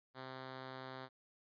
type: tone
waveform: 5% pulse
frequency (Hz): 130.81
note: C3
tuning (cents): 0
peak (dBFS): -35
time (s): 0.14-1.09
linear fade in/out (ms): 50
effects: resampled to 11025 Hz